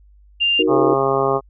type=tone; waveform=sine; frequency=2794 Hz; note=F7; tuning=in tune; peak=-14 dBFS; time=0.4-0.63 s; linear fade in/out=20 ms
type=chord; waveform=sine; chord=D# minor; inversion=none; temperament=equal; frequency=311.1 / 370 / 466.2 Hz; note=D#4 / F#4 / A#4; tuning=0 / 0 / 0 cents; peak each=-19 dBFS; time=0.59-0.94 s; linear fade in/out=5 ms
type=harmonic tone; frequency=135.7 Hz; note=C#3; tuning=36 cents flat; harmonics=1 / 2 / 3 / 4 / 5 / 6 / 7 / 8 / 9; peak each=-28 / -29 / -19 / -23 / -23 / -25 / -31 / -23 / -25 dBFS; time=0.67-1.41 s; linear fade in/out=50 ms
effects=added 50 Hz sine -46 dBFS peak until 1.49 s